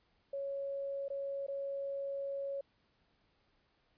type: tone with dropouts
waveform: sine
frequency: 554.4 Hz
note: C#5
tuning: in tune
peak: -36 dBFS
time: 0.33-2.61 s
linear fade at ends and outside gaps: 5 ms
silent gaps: 1.083-1.101 / 1.466-1.482 s
effects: pink hiss -74 dBFS RMS until 3.97 s + resampled to 11025 Hz